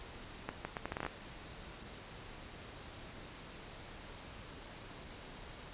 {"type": "accelerating click train", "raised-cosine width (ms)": 0.5, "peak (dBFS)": -22, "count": 10, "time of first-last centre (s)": [0.49, 1.064], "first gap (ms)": 160, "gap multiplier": 0.74, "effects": ["pink hiss -50 dBFS RMS until 5.73 s", "resampled to 8000 Hz"]}